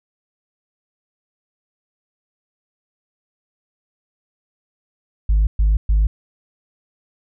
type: tone bursts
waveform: sine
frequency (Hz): 52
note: G#1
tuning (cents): +3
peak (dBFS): -10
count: 3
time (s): 5.29-6.07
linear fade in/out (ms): 5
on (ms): 180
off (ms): 120
effects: tanh soft clip ceiling -10 dBFS